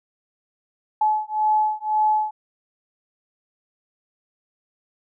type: beating tone pair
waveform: sine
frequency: 856 / 857.9 Hz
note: A5 / A5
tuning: -48 / -44 cents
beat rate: 1.9 Hz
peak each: -21 dBFS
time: 1.01-2.31 s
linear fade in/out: 5 ms
effects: none